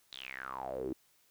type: tone with band-pass filter sweep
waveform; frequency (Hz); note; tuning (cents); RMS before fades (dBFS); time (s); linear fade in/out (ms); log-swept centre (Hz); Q
sawtooth; 65.6; C2; +5; -41; 0.12-0.93; 5; 4000 to 310; 9
effects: white hiss -69 dBFS RMS until 1.3 s